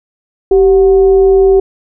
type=tone with frequency modulation; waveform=sine; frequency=386.8 Hz; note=G4; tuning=23 cents flat; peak=-4 dBFS; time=0.51-1.6 s; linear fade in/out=5 ms; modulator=344 Hz; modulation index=0.3; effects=none